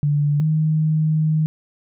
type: tone pair in turn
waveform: sine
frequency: 146.2 / 155.94 Hz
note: D3 / D#3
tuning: -7 / +4 cents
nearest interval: minor second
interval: 111 cents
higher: second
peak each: -15 dBFS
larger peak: neither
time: 0.03-0.4 / 0.4-1.46 s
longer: second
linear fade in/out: 0 ms
effects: none